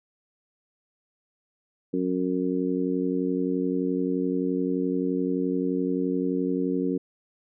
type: harmonic tone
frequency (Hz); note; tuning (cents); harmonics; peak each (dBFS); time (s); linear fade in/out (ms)
91.6; F#2; -17; 2 / 3 / 4 / 5; -30 / -26 / -30 / -31; 1.93-6.98; 10
effects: none